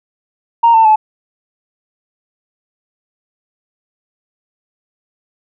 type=tone with pitch steps; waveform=sine; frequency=930 / 896.2 / 863.7 Hz; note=A#5 / A5 / A5; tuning=-4 / +32 / -32 cents; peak=-4 dBFS; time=0.63-0.96 s; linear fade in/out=10 ms; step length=110 ms; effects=tanh soft clip ceiling -1 dBFS